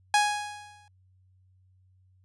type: tone with exponential decay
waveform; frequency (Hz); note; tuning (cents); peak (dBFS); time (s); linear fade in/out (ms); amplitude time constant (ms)
sawtooth; 830.6; G#5; 0; -14; 0.14-0.88; 2; 160
effects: added 93 Hz sine -59 dBFS peak until 2.24 s + resampled to 24000 Hz